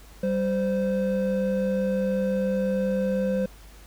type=tone pair together; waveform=triangle; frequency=194.3 / 517.1 Hz; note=G3 / C5; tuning=-15 / -20 cents; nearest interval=octave + perfect fourth; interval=1695 cents; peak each=-23 dBFS; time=0.23-3.46 s; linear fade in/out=5 ms; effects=added 50 Hz sine -46 dBFS peak until 3.86 s + pink hiss -52 dBFS RMS until 3.86 s